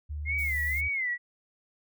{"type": "tone with pitch glide", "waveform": "sine", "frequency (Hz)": [74.4, 75.48], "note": ["D2", "D2"], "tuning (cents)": [23, 48], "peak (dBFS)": -32, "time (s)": [0.09, 0.89], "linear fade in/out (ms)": 20, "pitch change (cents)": 25, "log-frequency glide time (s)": [0.31, 0.75]}
{"type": "tone with vibrato", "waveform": "sine", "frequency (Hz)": 2093, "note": "C7", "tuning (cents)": 0, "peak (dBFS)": -27, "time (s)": [0.25, 1.18], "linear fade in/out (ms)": 50, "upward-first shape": "sine", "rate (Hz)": 2, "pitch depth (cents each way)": 140}
{"type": "noise", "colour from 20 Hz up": "violet", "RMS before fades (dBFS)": -44, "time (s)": [0.38, 0.81], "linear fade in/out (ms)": 10}
{"effects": []}